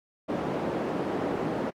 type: band-pass noise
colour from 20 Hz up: white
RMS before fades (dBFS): -30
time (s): 0.28-1.71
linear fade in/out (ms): 20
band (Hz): 180 to 510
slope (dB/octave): 12
effects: AAC 64 kbps